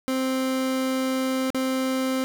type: tone with dropouts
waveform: 30% pulse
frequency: 261.6 Hz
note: C4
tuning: in tune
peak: -20 dBFS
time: 0.08-2.24 s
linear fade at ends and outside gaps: 0 ms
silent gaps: 1.503-1.546 s
effects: none